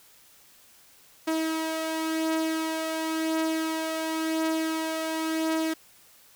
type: beating tone pair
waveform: sawtooth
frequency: 320 / 320.94 Hz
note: D#4 / E4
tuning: +49 / -46 cents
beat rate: 0.94 Hz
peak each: -23 / -30 dBFS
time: 1.27-5.74 s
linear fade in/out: 10 ms
effects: white hiss -56 dBFS RMS until 6.35 s